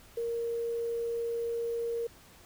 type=tone with quantisation; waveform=sine; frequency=466.2 Hz; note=A#4; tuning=in tune; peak=-30 dBFS; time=0.17-2.07 s; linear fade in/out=5 ms; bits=9; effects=pink hiss -56 dBFS RMS until 2.45 s

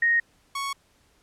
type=tone pair in turn; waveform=sine / sawtooth; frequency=1865 / 1108.9 Hz; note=A#6 / C#6; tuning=0 / 0 cents; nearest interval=major sixth; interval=900 cents; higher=first; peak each=-18 / -24 dBFS; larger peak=first; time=0.02-0.2 / 0.55-0.73 s; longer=neither; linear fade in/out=5 ms; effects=pink hiss -63 dBFS RMS until 1.22 s + low-pass 11000 Hz 12 dB/octave

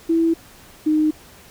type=tone pair in turn; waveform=sine; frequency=329.6 / 308 Hz; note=E4 / D#4; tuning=0 / -17 cents; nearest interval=minor second; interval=117 cents; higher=first; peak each=-14 dBFS; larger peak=neither; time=0.09-0.34 / 0.86-1.11 s; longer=neither; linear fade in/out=10 ms; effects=pink hiss -46 dBFS RMS until 1.5 s

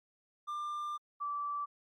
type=tone pair in turn; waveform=triangle / sine; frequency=1193 / 1161 Hz; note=D6 / D6; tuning=+27 / -20 cents; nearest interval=unison; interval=47 cents; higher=first; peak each=-34 / -34 dBFS; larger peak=neither; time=0.47-0.98 / 1.2-1.66 s; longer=first; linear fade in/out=20 ms; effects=Opus 48 kbps

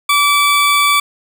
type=tone; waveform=20% pulse; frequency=1155 Hz; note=D6; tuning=29 cents flat; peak=-5 dBFS; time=0.09-1 s; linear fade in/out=5 ms; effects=none

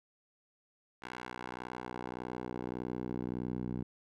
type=tone with band-pass filter sweep; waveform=10% pulse; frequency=61.74 Hz; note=B1; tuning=in tune; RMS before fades=-40 dBFS; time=1.02-3.83 s; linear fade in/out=5 ms; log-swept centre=1600 to 190 Hz; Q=0.88; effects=none

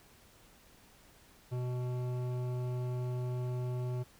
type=tone with hard clipping; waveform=triangle; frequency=124.5 Hz; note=B2; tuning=14 cents sharp; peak=-35 dBFS; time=1.51-4.04 s; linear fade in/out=20 ms; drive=17 dB; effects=pink hiss -61 dBFS RMS until 4.19 s

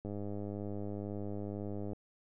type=click train; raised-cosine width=2 ms; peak=-28 dBFS; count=193; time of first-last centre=0.05-1.932 s; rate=102 Hz; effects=none

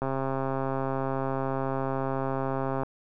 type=click train; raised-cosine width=1 ms; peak=-16 dBFS; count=378; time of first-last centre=0.02-2.833 s; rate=134 Hz; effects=none

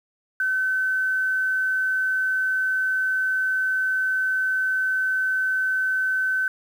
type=tone with quantisation; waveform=sine; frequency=1525 Hz; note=G6; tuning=48 cents flat; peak=-20 dBFS; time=0.4-6.48 s; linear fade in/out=2 ms; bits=8; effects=none

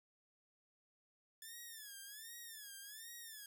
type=tone with vibrato; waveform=5% pulse; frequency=1737 Hz; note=A6; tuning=23 cents flat; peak=-40 dBFS; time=1.42-3.46 s; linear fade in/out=2 ms; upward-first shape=sine; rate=1.3 Hz; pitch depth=150 cents each way; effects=none

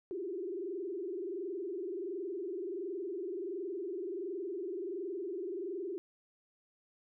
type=tone with frequency modulation; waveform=sine; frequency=370 Hz; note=F#4; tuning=in tune; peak=-36 dBFS; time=0.11-5.98 s; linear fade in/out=0 ms; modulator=21.4 Hz; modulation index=1.8; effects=none

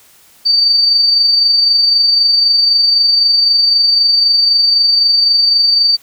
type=tone with amplitude modulation; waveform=sine; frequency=4608 Hz; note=D8; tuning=34 cents flat; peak=-6 dBFS; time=0.45-5.97 s; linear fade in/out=20 ms; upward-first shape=sine; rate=23.9 Hz; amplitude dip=35%; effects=white hiss -46 dBFS RMS until 6.02 s

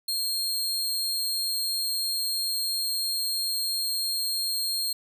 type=tone; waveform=sawtooth; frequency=4229 Hz; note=C8; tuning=18 cents sharp; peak=-23 dBFS; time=0.08-4.93 s; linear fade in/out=5 ms; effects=none

